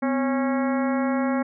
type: harmonic tone with a mistuned harmonic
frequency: 274.3 Hz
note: C#4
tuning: 18 cents flat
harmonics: 1 / 2 / 3 / 4 / 5 / 6 / 7 / 8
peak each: -22 / -28 / -32 / -34 / -36 / -38 / -39 / -40 dBFS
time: 0.02-1.43 s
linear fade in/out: 10 ms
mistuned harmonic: 1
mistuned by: -130 cents
effects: none